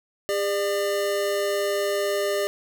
square tone pair together, 403.8 / 597 Hz, G#4 / D5, -49 / +28 cents, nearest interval perfect fifth, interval 677 cents, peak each -26 dBFS, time 0.29-2.47 s, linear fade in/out 0 ms, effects none

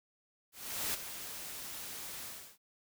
white noise with ADSR envelope, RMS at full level -34 dBFS, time 0.52-2.58 s, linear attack 420 ms, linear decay 14 ms, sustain -10 dB, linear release 320 ms, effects none

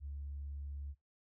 sine tone, 71 Hz, C#2, 42 cents sharp, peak -40 dBFS, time 0-0.95 s, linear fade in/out 50 ms, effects noise-tail reverb RT60 0.2 s tail -23 dB re dry + tanh soft clip ceiling -36 dBFS

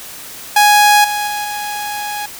sawtooth tone with level steps, 831 Hz, G#5, 1 cent sharp, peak -3 / -13 / -15 / -17 dBFS, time 0.56-2.26 s, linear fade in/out 5 ms, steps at 1.04 / 1.27 / 1.44 s, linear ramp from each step 5 ms, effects white hiss -32 dBFS RMS until 2.39 s

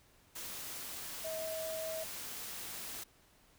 sine tone in noise, 640 Hz, D#5, 49 cents sharp, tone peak -38 dBFS, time 1.24-2.04 s, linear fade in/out 10 ms, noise white, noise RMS -44 dBFS, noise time 0.35-3.04 s, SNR +3 dB, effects pink hiss -66 dBFS RMS until 3.58 s

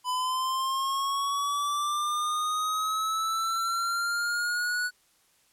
square linear sweep, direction up, 998 to 1476 Hz, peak -27 dBFS, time 0.04-4.91 s, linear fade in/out 50 ms, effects white hiss -65 dBFS RMS until 5.52 s + low-pass 12000 Hz 12 dB/octave

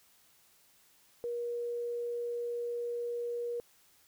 sine tone, 476.5 Hz, A#4, 38 cents sharp, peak -33 dBFS, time 1.24-3.6 s, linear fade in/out 0 ms, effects white hiss -65 dBFS RMS until 4.07 s

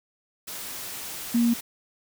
sine tone in noise, 235.4 Hz, A#3, 17 cents sharp, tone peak -18 dBFS, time 1.34-1.54 s, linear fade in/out 10 ms, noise white, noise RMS -36 dBFS, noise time 0.47-1.61 s, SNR +15 dB, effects none

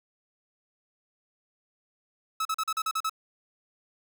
45% pulse tone bursts, 1295 Hz, E6, 31 cents flat, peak -26 dBFS, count 8, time 2.4-3.096 s, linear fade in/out 5 ms, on 52 ms, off 40 ms, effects none

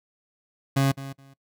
30% pulse tone with echo, 136.6 Hz, C#3, 25 cents flat, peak -16 dBFS, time 0.76-0.92 s, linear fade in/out 10 ms, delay 210 ms, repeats 2, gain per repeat -15 dB, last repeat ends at 1.34 s, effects noise-tail reverb RT60 0.1 s tail -21 dB re dry

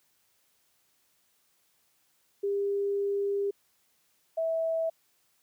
sine tone pair in turn, 400.8 / 652.5 Hz, G4 / E5, +38 / -18 cents, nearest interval minor sixth, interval 844 cents, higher second, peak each -26 dBFS, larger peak neither, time 2.43-3.51 / 4.37-4.9 s, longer first, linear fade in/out 10 ms, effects white hiss -70 dBFS RMS until 5.42 s + high-pass 60 Hz 12 dB/octave

